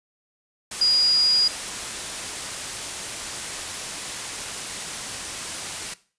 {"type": "tone in noise", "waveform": "sine", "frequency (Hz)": 4879, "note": "D#8", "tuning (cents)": -35, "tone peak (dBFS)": -16, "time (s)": [0.81, 1.48], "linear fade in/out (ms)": 5, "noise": "white", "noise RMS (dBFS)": -31, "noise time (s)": [0.71, 5.94], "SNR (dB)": 12, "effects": ["noise-tail reverb RT60 0.4 s tail -18 dB re dry", "resampled to 22050 Hz"]}